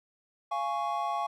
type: chord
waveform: triangle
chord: Db major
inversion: first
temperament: just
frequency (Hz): 693 / 831.5 / 1108.7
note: F5 / Ab5 / Db6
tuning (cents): -14 / +2 / 0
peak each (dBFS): -32 / -31 / -31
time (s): 0.51-1.27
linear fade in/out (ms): 10
effects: none